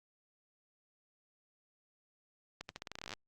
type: accelerating click train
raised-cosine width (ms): 0.2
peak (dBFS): -25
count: 17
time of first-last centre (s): 2.61-3.137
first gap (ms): 81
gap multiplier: 0.86
effects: Opus 48 kbps